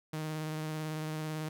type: tone with vibrato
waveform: sawtooth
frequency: 155.56 Hz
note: D#3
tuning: in tune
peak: -31 dBFS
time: 0.13-1.49 s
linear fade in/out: 5 ms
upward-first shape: square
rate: 18 Hz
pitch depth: 14 cents each way
effects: none